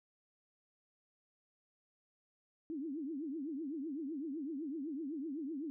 sine tone with vibrato, 296.7 Hz, D4, 18 cents sharp, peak -38 dBFS, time 2.7-5.7 s, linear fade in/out 0 ms, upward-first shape triangle, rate 7.9 Hz, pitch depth 260 cents each way, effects none

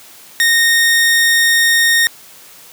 sawtooth tone, 1850 Hz, A#6, 14 cents flat, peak -6 dBFS, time 0.4-2.07 s, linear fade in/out 0 ms, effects white hiss -40 dBFS RMS until 2.72 s + high-pass 100 Hz 12 dB/octave

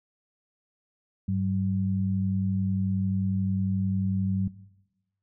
sine tone pair together, 99.27 / 190.5 Hz, G2 / G3, +22 / -49 cents, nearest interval major seventh, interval 1129 cents, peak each -27 dBFS, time 1.28-4.48 s, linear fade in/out 5 ms, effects noise-tail reverb RT60 1.0 s tail -18 dB re dry

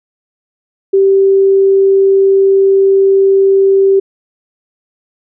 sine tone, 389.5 Hz, G4, 11 cents flat, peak -5 dBFS, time 0.93-4 s, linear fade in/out 10 ms, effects none

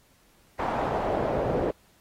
brown noise with band-pass filter sweep, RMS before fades -27 dBFS, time 0.59-1.71 s, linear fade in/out 5 ms, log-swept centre 920 to 460 Hz, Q 2, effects pink hiss -62 dBFS RMS until 2 s + AAC 48 kbps

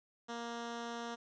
10% pulse tone, 234.5 Hz, A#3, 11 cents sharp, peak -32 dBFS, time 0.28-1.16 s, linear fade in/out 20 ms, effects resampled to 16000 Hz + 11-bit

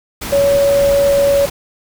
sine tone in noise, 562 Hz, C#5, 24 cents sharp, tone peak -9 dBFS, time 0.32-1.46 s, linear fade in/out 10 ms, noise pink, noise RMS -24 dBFS, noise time 0.21-1.5 s, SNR +12 dB, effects none

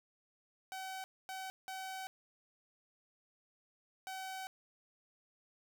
sawtooth tone bursts at uneven times, 760 Hz, F#5, 46 cents sharp, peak -38 dBFS, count 4, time 0.72-1.04 / 1.29-1.5 / 1.68-2.07 / 4.07-4.47 s, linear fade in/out 0 ms, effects none

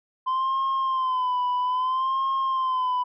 sine tone with vibrato, 1030 Hz, C6, 28 cents flat, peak -19 dBFS, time 0.26-3.04 s, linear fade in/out 20 ms, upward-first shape sine, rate 0.61 Hz, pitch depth 69 cents each way, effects tanh soft clip ceiling -21 dBFS

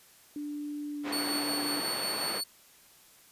sine tone with pitch glide, 293.7 to 291.2 Hz, D4 to D4, 0 to -15 cents, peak -34 dBFS, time 0.36-1.8 s, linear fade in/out 2 ms, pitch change -15 cents, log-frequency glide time 0.93-0.99 s
pink band-pass noise, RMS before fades -37 dBFS, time 1.03-2.42 s, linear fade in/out 50 ms, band 340 to 2700 Hz, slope 12 dB/octave
sawtooth tone with tremolo, 4435 Hz, C#8, in tune, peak -28 dBFS, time 1.12-2.44 s, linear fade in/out 10 ms, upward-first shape square, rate 5.5 Hz, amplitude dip 25%
effects white hiss -58 dBFS RMS until 3.31 s + resampled to 32000 Hz

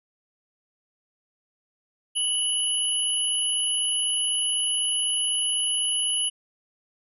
sine tone pair together, 2960 / 10512 Hz, F#7 / E9, 0 / -6 cents, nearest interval octave + minor seventh, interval 2194 cents, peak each -25 dBFS, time 2.15-6.3 s, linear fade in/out 20 ms, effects none

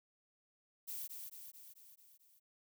violet noise with echo, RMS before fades -44 dBFS, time 0.87-1.08 s, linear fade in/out 20 ms, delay 220 ms, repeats 6, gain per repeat -4 dB, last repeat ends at 2.4 s, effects none

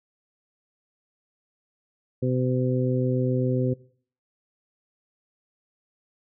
harmonic tone, 127.3 Hz, C3, 47 cents flat, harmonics 1 / 2 / 3 / 4, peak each -24 / -27 / -29 / -30 dBFS, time 2.22-3.74 s, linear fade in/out 10 ms, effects noise-tail reverb RT60 0.5 s tail -20 dB re dry

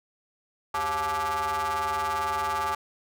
40% pulse ring-modulated tone, 155.56 Hz, D#3, in tune, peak -22 dBFS, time 0.74-2.75 s, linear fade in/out 5 ms, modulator 1020 Hz, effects none

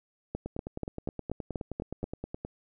two click trains, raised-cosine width 2 ms, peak -19 / -22 dBFS, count 8 / 20, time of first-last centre 0.35-2.041 / 0.46-2.45 s, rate 4.14 / 9.55 Hz, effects none

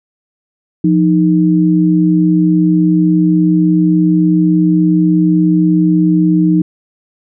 sine tone pair together, 174.6 / 311.1 Hz, F3 / D#4, 0 / 0 cents, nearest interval minor seventh, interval 1000 cents, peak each -10 dBFS, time 0.84-6.62 s, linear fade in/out 5 ms, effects none

